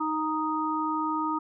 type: harmonic tone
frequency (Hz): 311.1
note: D#4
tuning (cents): 0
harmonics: 1 / 3 / 4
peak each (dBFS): -30 / -30 / -30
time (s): 0-1.39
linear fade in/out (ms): 10
effects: none